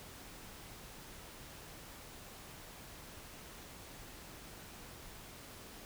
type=silence; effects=pink hiss -52 dBFS RMS until 5.85 s